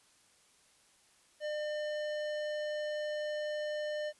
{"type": "tone with hard clipping", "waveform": "sine", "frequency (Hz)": 602, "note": "D5", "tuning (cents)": 43, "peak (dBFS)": -36, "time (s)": [1.4, 4.13], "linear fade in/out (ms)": 50, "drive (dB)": 14, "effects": ["white hiss -66 dBFS RMS until 4.19 s", "resampled to 24000 Hz"]}